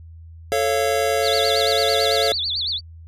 square chord, A augmented, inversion none, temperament just, 440 / 550 / 687.5 Hz, A4 / C#5 / E#5, 0 / -14 / -27 cents, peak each -23 dBFS, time 0.52-2.32 s, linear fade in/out 0 ms
sine tone with vibrato, 3964 Hz, B7, 6 cents sharp, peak -21 dBFS, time 1.22-2.81 s, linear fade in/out 50 ms, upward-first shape sine, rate 9 Hz, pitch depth 270 cents each way
effects added 82 Hz sine -38 dBFS peak until 3.07 s + resampled to 32000 Hz

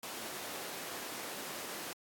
pink high-pass noise, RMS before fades -43 dBFS, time 0.03-1.93 s, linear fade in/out 2 ms, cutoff 310 Hz, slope 12 dB/octave, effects AAC 64 kbps

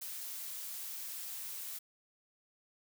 blue noise, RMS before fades -43 dBFS, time 0.01-1.79 s, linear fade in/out 10 ms, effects none

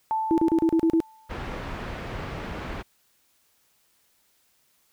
sine tone with exponential decay, 880 Hz, A5, in tune, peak -21 dBFS, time 0.11-1.54 s, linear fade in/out 0 ms, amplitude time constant 310 ms
sine tone bursts, 327.7 Hz, E4, 10 cents flat, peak -17 dBFS, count 7, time 0.31-1.003 s, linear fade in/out 0 ms, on 69 ms, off 35 ms
pink low-pass noise, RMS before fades -34 dBFS, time 1.29-2.83 s, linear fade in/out 20 ms, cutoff 2200 Hz, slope 12 dB/octave
effects white hiss -66 dBFS RMS until 4.92 s

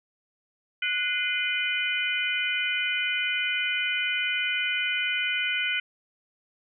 sine tone cluster, 1476 / 2070 / 2440 / 3005 Hz, F#6 / C7 / D#7 / F#7, -5 / -19 / -34 / +26 cents, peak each -30 dBFS, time 0.82-5.8 s, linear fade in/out 5 ms, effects none

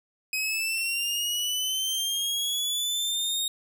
sawtooth linear sweep, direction up, 2524 to 3729 Hz, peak -23 dBFS, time 0.33-3.48 s, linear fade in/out 2 ms, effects none

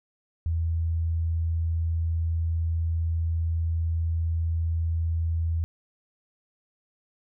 sine tone, 82.41 Hz, E2, in tune, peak -23 dBFS, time 0.46-5.64 s, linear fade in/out 0 ms, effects none

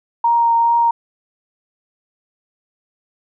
sine tone with vibrato, 932.3 Hz, A#5, in tune, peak -11 dBFS, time 0.24-0.91 s, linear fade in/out 5 ms, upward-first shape triangle, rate 2.4 Hz, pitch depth 13 cents each way, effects none

